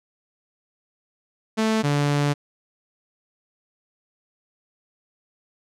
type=tone pair in turn; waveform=sawtooth; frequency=220 / 144.7 Hz; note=A3 / D3; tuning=0 / -25 cents; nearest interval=perfect fifth; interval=725 cents; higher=first; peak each=-15 dBFS; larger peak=neither; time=1.57-1.83 / 1.83-2.34 s; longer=second; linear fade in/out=20 ms; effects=low-pass 8000 Hz 12 dB/octave